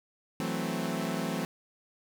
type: chord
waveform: sawtooth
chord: F# half-diminished seventh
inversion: third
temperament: equal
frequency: 164.81 / 185 / 220 / 261.6 Hz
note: E3 / F#3 / A3 / C4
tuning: 0 / 0 / 0 / 0 cents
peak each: -32 dBFS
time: 0.4-1.45 s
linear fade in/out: 0 ms
effects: none